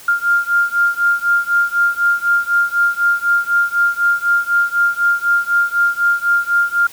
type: beating tone pair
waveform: sine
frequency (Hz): 1399 / 1403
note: F6 / F6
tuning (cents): +3 / +8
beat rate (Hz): 4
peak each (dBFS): -15 / -16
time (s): 0.08-6.87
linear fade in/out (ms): 5
effects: white hiss -39 dBFS RMS until 6.92 s